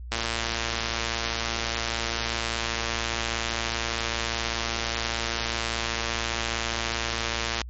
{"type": "click train", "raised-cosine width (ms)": 0.2, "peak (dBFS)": -9, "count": 863, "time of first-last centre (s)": [0.12, 7.616], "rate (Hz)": 115, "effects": ["added 60 Hz sine -35 dBFS peak until 7.69 s", "MP3 32 kbps"]}